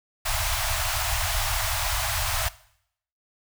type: band-stop noise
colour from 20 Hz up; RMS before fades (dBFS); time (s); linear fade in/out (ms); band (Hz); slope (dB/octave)
pink; -26; 0.25-2.49; 10; 110 to 620; 96
effects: noise-tail reverb RT60 0.7 s tail -19 dB re dry